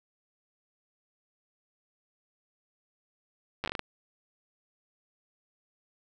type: slowing click train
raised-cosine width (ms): 0.3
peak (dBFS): -16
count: 8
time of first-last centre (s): 3.64-3.793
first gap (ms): 9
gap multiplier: 1.29
effects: none